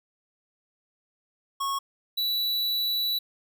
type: tone pair in turn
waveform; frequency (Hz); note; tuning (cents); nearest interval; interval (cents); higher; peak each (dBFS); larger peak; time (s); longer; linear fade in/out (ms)
square; 1100 / 3944; C#6 / B7; -14 / -3; octave + minor seventh; 2211; second; -27 / -25; second; 1.6-1.79 / 2.17-3.19; second; 10
effects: none